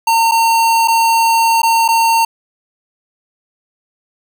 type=tone with dropouts; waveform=square; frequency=912 Hz; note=A#5; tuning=38 cents flat; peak=-10 dBFS; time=0.07-2.25 s; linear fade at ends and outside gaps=5 ms; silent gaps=0.313-0.318 / 0.876-0.881 / 1.619-1.631 / 1.88-1.886 s; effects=none